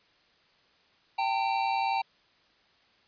square tone pair together, 784 / 905.5 Hz, G5 / A5, 0 / +49 cents, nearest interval major second, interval 249 cents, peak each -29 / -30 dBFS, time 1.18-2.02 s, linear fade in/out 10 ms, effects white hiss -64 dBFS RMS until 3.07 s + resampled to 11025 Hz

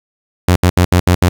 sawtooth tone bursts at uneven times, 89.4 Hz, F2, 41 cents sharp, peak -3 dBFS, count 6, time 0.48-0.56 / 0.63-0.7 / 0.77-0.85 / 0.92-1 / 1.07-1.15 / 1.22-1.29 s, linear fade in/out 5 ms, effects 7-bit

